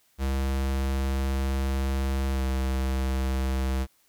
square tone with pitch glide, 67.1 to 65.83 Hz, C2 to C2, +44 to +11 cents, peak -25 dBFS, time 0.18-3.87 s, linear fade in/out 50 ms, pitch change -33 cents, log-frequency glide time 2.33-2.41 s, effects white hiss -65 dBFS RMS until 4.08 s

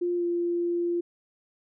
sine tone with pitch glide, 351.1 to 345.9 Hz, F4 to F4, +9 to -17 cents, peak -24 dBFS, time 0.01-1.01 s, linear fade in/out 10 ms, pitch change -26 cents, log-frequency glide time 0.16-0.24 s, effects none

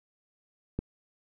click, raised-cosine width 3 ms, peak -17 dBFS, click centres 0.79 s, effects none

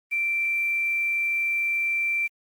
sine tone with quantisation, 2349 Hz, D7, in tune, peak -22 dBFS, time 0.11-2.28 s, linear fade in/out 20 ms, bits 8, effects Opus 32 kbps

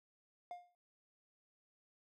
triangle tone with exponential decay, 708 Hz, F5, 23 cents sharp, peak -39 dBFS, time 0.51-0.75 s, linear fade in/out 1 ms, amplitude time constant 51 ms, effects none

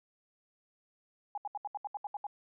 sine tone bursts, 822 Hz, G#5, 18 cents flat, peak -34 dBFS, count 10, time 1.35-2.268 s, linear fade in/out 2 ms, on 27 ms, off 72 ms, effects none

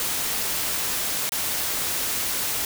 white noise with dropouts, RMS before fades -26 dBFS, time 0-2.65 s, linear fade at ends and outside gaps 1 ms, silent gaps 1.293-1.32 s, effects none

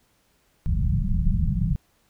pink low-pass noise, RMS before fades -22 dBFS, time 0.66-1.76 s, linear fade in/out 0 ms, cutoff 200 Hz, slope 96 dB/octave, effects pink hiss -65 dBFS RMS until 2.09 s

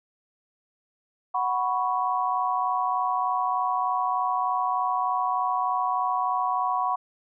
sine chord, F# suspended fourth, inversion none, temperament just, 740 / 986.7 / 1110 Hz, F#5 / B5 / C#6, 0 / -2 / +2 cents, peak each -27 dBFS, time 1.34-6.96 s, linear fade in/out 10 ms, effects none

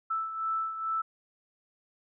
sine beating tone pair, 1318.5 / 1320.8 Hz, E6 / E6, 0 / +3 cents, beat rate 2.3 Hz, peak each -30 / -37 dBFS, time 0.1-1.02 s, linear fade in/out 10 ms, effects none

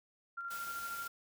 sine tone with tremolo, 1384 Hz, F6, 16 cents flat, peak -38 dBFS, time 0.37-1.08 s, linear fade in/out 10 ms, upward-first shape square, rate 13 Hz, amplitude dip 30%
white noise, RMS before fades -48 dBFS, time 0.5-1.08 s, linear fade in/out 10 ms
effects none

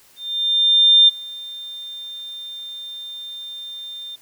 sine tone with ADSR envelope, 3600 Hz, A7, 39 cents sharp, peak -7 dBFS, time 0.16-4.16 s, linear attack 920 ms, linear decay 19 ms, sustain -23 dB, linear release 11 ms, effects white hiss -52 dBFS RMS until 4.21 s

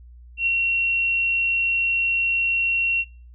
sine tone with ADSR envelope, 2733 Hz, F7, 38 cents flat, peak -16 dBFS, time 0.37-3.05 s, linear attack 100 ms, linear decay 5 ms, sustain -2 dB, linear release 49 ms, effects noise-tail reverb RT60 0.4 s tail -26 dB re dry + added 60 Hz sine -42 dBFS peak until 3.34 s

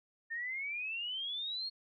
sine exponential sweep, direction up, 1800 to 4337 Hz, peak -36 dBFS, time 0.3-1.7 s, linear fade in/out 20 ms, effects none

